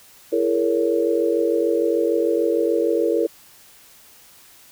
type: chord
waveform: sine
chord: A# half-diminished seventh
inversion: second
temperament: just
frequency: 335.6 / 419.5 / 466.2 / 559.4 Hz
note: E4 / G#4 / A#4 / C#5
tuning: +31 / +17 / 0 / +16 cents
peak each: -22 / -24 / -20 / -25 dBFS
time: 0.32-3.27 s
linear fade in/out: 10 ms
effects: white hiss -49 dBFS RMS until 4.71 s